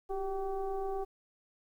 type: tone with frequency modulation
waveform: sine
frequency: 392 Hz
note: G4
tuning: in tune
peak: -32 dBFS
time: 0.09-1.05 s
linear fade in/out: 20 ms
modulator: 378 Hz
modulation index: 1.1
effects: 11-bit